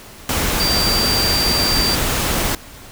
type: tone in noise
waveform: sine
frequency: 4699 Hz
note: D8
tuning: in tune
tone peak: -17 dBFS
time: 0.6-1.95 s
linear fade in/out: 2 ms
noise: pink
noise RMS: -19 dBFS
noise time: 0.29-2.55 s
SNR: -1 dB
effects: pink hiss -39 dBFS RMS until 2.91 s